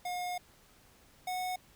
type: tone pair in turn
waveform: square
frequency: 718 / 733.5 Hz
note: F5 / F#5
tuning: +48 / -15 cents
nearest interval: unison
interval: 37 cents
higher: second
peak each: -35 / -34 dBFS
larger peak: second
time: 0.05-0.38 / 1.27-1.56 s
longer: first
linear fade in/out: 5 ms
effects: pink hiss -62 dBFS RMS until 1.75 s